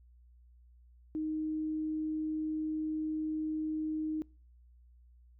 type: tone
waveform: sine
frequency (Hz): 311.1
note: D#4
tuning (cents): 0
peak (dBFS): -32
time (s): 1.15-4.22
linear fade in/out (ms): 0
effects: noise-tail reverb RT60 0.4 s tail -26 dB re dry + added 60 Hz sine -57 dBFS peak until 5.39 s